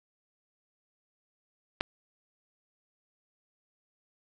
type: clicks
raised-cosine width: 0.3 ms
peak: -25 / -11 dBFS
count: 2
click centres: 1.806 / 1.809 s
effects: none